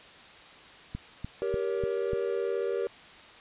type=click train; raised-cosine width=5 ms; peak=-22 dBFS; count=5; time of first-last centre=0.95-2.133 s; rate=3.38 Hz
type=chord; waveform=triangle; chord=G diminished; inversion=none; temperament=just; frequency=392 / 470.4 / 564.5 Hz; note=G4 / Bb4 / Db5; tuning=0 / +16 / +31 cents; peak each=-29 / -29 / -34 dBFS; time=1.42-2.87 s; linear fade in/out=0 ms
effects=white hiss -50 dBFS RMS until 3.4 s + resampled to 8000 Hz